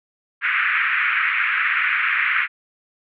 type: band-pass noise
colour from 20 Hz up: white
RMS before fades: -20 dBFS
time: 0.41-2.48 s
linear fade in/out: 50 ms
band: 1300 to 2400 Hz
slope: 48 dB/octave
effects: none